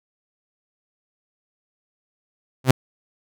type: tone with exponential growth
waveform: sawtooth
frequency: 130 Hz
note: C3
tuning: 11 cents flat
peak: -3 dBFS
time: 2.64-2.71 s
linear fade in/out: 5 ms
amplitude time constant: 15 ms
effects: none